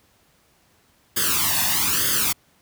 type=noise with flanger; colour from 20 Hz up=white; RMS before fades=-21 dBFS; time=1.16-2.33 s; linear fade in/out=10 ms; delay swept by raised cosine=0.61 to 1.13 ms; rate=1.1 Hz; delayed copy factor=+0.8; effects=pink hiss -60 dBFS RMS until 2.61 s + high-pass 60 Hz 12 dB/octave